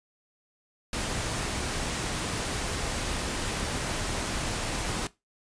pink noise, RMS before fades -31 dBFS, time 0.93-5.07 s, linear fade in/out 2 ms, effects noise-tail reverb RT60 0.2 s tail -18 dB re dry + resampled to 22050 Hz

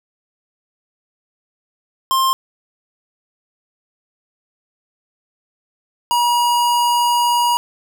square tone pair in turn, 1057 / 959 Hz, C6 / A#5, +17 / +49 cents, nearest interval major second, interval 168 cents, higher first, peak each -14 dBFS, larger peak neither, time 2.11-2.33 / 6.11-7.57 s, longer second, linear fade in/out 0 ms, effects none

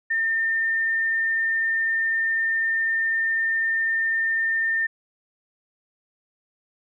sine tone, 1808 Hz, A6, 47 cents sharp, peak -20 dBFS, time 0.1-4.87 s, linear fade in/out 10 ms, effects none

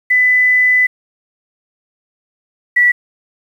sine tone pair in turn, 2000 / 1953.2 Hz, B6 / B6, +21 / -20 cents, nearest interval unison, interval 41 cents, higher first, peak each -8 / -7 dBFS, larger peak second, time 0.1-0.87 / 2.76-2.92 s, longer first, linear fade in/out 10 ms, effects 7-bit

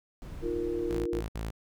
brown noise, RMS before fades -41 dBFS, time 0.22-0.97 s, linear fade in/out 0 ms
sine chord, Eb suspended second, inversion none, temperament equal, 311.1 / 349.2 / 466.2 Hz, Eb4 / F4 / Bb4, 0 / 0 / 0 cents, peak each -37 / -31 / -34 dBFS, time 0.41-1.23 s, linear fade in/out 50 ms
sawtooth tone bursts, 55 Hz, A1, in tune, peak -29 dBFS, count 3, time 0.9-1.508 s, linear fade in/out 10 ms, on 160 ms, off 64 ms
effects none

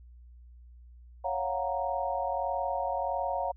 sine chord, Gb major seventh, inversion second, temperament equal, 554.4 / 698.5 / 740 / 932.3 Hz, Db5 / F5 / Gb5 / Bb5, 0 / 0 / 0 / 0 cents, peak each -34 dBFS, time 1.24-3.52 s, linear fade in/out 10 ms, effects added 60 Hz sine -49 dBFS peak until 3.56 s

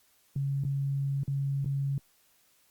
sine tone with dropouts, 138.59 Hz, C#3, in tune, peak -27 dBFS, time 0.36-1.98 s, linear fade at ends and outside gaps 2 ms, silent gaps 0.638-0.649 / 1.234-1.278 / 1.646-1.658 s, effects white hiss -66 dBFS RMS until 2.7 s + Opus 48 kbps

